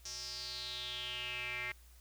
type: tone with band-pass filter sweep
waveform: square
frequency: 123.47 Hz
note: B2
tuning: in tune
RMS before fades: -42 dBFS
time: 0.05-1.72 s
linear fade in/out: 5 ms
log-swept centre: 5800 to 2100 Hz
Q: 6
effects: added 60 Hz sine -57 dBFS peak until 2 s + white hiss -65 dBFS RMS until 2 s